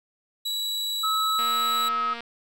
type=tone; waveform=40% pulse; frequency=3911 Hz; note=B7; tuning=18 cents flat; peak=-25 dBFS; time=0.45-1.89 s; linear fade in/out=10 ms
type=tone with pitch glide; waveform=sine; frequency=1292 to 1279.4 Hz; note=E6 to D#6; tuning=-35 to +48 cents; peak=-23 dBFS; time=1.03-2.14 s; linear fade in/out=10 ms; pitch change=-17 cents; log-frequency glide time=1.92-2.02 s
type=click train; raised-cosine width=0.3 ms; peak=-21 dBFS; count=192; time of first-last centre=1.39-2.206 s; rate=234 Hz
effects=none